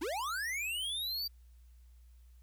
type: linear sweep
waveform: square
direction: up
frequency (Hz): 269.6 to 4699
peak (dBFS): -35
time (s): 0.01-1.28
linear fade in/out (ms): 10
effects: added 60 Hz sine -55 dBFS peak until 2.42 s + white hiss -75 dBFS RMS until 2.42 s